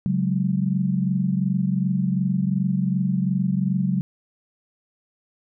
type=chord; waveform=sine; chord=C# suspended fourth; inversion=none; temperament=equal; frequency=138.59 / 185 / 207.7 Hz; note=C#3 / F#3 / G#3; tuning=0 / 0 / 0 cents; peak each=-25 / -21 / -27 dBFS; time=0.06-4.01 s; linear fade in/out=0 ms; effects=none